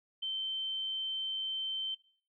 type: tone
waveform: sine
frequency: 3101 Hz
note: G7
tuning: 19 cents flat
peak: -33 dBFS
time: 0.22-1.95 s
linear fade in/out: 10 ms
effects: noise-tail reverb RT60 0.5 s tail -20 dB re dry